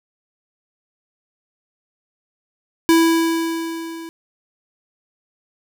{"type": "tone with level ramp", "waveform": "square", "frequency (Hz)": 329.6, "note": "E4", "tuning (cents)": 0, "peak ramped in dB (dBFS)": [-10, -32], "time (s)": [2.89, 4.09], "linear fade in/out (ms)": 0, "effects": []}